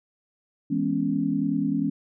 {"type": "chord", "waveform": "sine", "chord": "C# minor seventh", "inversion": "first", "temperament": "equal", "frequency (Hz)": [164.81, 207.7, 246.9, 277.2], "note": ["E3", "G#3", "B3", "C#4"], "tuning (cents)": [0, 0, 0, 0], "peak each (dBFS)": [-30, -28, -29, -25], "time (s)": [0.7, 1.9], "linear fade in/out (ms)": 10, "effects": []}